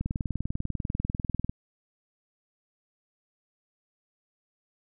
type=click train; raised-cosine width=5 ms; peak=-17 dBFS; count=31; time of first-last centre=0.01-1.495 s; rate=20.2 Hz; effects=none